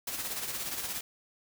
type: noise with tremolo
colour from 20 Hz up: white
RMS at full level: -34 dBFS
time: 0.07-1.01 s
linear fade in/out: 5 ms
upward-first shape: sine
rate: 17 Hz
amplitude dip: 50%
effects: none